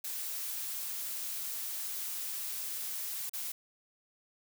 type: noise with dropouts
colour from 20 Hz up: blue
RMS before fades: -38 dBFS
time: 0.04-3.52 s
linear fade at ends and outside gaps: 5 ms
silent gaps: 3.296-3.334 s
effects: none